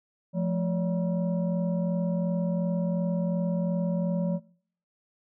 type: tone with frequency modulation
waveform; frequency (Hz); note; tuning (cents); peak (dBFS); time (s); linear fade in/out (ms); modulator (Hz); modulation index
sine; 174.61; F3; 0; -24; 0.33-4.4; 50; 392; 0.77
effects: noise-tail reverb RT60 0.6 s tail -25 dB re dry